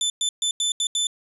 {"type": "tone bursts at uneven times", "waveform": "25% pulse", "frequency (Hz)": 3520, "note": "A7", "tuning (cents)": 0, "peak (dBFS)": -17, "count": 6, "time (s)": [[0.01, 0.1], [0.21, 0.29], [0.42, 0.51], [0.6, 0.72], [0.8, 0.87], [0.95, 1.07]], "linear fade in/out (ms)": 2, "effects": ["resampled to 32000 Hz"]}